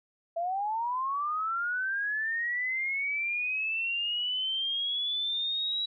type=linear sweep; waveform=sine; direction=up; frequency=660 to 3900 Hz; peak=-28 dBFS; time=0.36-5.86 s; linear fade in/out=10 ms; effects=none